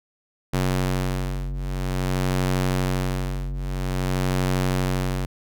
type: ring-modulated tone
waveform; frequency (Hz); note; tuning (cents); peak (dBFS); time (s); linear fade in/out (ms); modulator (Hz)
sawtooth; 92.5; F#2; 0; -15; 0.53-5.26; 10; 46.5
effects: none